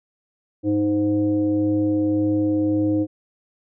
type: tone with frequency modulation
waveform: sine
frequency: 311.1 Hz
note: D#4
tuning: in tune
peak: -17 dBFS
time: 0.63-3.07 s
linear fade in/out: 50 ms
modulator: 208 Hz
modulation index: 0.63
effects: none